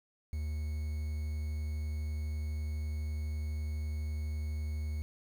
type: tone with quantisation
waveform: triangle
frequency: 76 Hz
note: D#2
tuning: 40 cents flat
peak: -31 dBFS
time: 0.33-5.02 s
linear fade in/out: 0 ms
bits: 9
effects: none